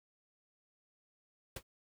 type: noise with exponential decay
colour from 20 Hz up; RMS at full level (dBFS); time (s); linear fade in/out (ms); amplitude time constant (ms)
pink; -37; 1.56-1.63; 5; 15
effects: none

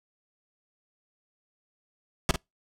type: noise with echo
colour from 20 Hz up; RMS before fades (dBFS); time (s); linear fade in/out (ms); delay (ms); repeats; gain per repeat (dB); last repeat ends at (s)
pink; -21; 2.29-2.31; 0; 49; 1; -9; 2.359
effects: noise-tail reverb RT60 0.2 s tail -26 dB re dry + low-pass 9000 Hz 12 dB/octave

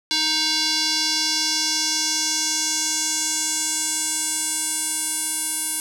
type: tone with band-pass filter sweep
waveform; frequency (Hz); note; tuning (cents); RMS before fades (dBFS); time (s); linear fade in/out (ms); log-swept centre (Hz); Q
square; 312.7; D#4; +9; -23; 0.11-5.8; 0; 4400 to 10000; 2.8
effects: none

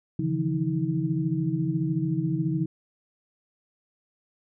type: tone cluster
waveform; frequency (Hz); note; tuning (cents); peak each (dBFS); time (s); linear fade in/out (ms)
sine; 138.8 / 157.3 / 171.3 / 318.6; C#3 / D#3 / F3 / D#4; +3 / +19 / -33 / +41; -29; 0.19-2.66; 5
effects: none

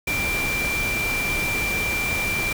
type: tone in noise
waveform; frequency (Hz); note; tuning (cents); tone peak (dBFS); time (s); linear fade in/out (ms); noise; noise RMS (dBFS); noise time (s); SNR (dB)
sine; 2360; D7; +8; -23; 0.07-2.53; 5; pink; -28; 0.07-2.53; +2
effects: none

